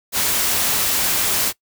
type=noise; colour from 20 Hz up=white; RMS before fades=-19 dBFS; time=0.12-1.53 s; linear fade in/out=50 ms; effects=noise-tail reverb RT60 0.1 s tail -21 dB re dry